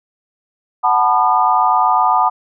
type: chord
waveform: sine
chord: B dominant seventh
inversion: second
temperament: equal with one note detuned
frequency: 740 / 880 / 987.8 / 1214 Hz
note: F#5 / A5 / B5 / D#6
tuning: 0 / 0 / 0 / -43 cents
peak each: -16 dBFS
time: 0.83-2.3 s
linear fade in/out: 20 ms
effects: none